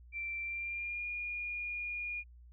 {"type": "tone with pitch glide", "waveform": "sine", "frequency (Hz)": [2349, 2430], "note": ["D7", "D#7"], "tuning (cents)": [0, -42], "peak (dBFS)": -36, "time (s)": [0.12, 2.24], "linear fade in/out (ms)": 50, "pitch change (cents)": 58, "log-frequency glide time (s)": [0.42, 1.06], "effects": ["added 60 Hz sine -53 dBFS peak until 2.52 s"]}